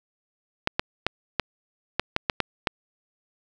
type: clicks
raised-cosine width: 0.3 ms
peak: -5 dBFS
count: 9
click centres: 0.674 / 0.795 / 1.066 / 1.397 / 1.996 / 2.164 / 2.298 / 2.403 / 2.672 s
effects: none